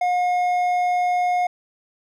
triangle tone with hard clipping, 718 Hz, F5, 48 cents sharp, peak -19 dBFS, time 0.01-1.47 s, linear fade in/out 5 ms, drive 9 dB, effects none

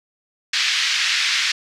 pink band-pass noise, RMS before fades -20 dBFS, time 0.53-1.52 s, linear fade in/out 5 ms, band 1800 to 5500 Hz, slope 24 dB/octave, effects none

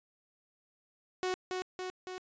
sawtooth tone with echo, 368.9 Hz, F#4, 5 cents flat, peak -27 dBFS, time 1.23-1.34 s, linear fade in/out 0 ms, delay 280 ms, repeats 3, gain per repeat -3 dB, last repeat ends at 2.18 s, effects resampled to 16000 Hz

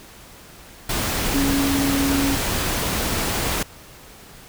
sine tone in noise, 276.9 Hz, C#4, 2 cents flat, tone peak -19 dBFS, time 1.34-2.35 s, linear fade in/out 5 ms, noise pink, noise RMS -23 dBFS, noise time 0.89-3.63 s, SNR +1 dB, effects pink hiss -44 dBFS RMS until 4.48 s

